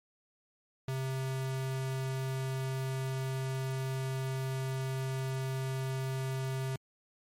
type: tone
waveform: square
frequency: 132.3 Hz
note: C3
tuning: 20 cents sharp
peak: -33 dBFS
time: 0.88-6.76 s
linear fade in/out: 2 ms
effects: MP3 64 kbps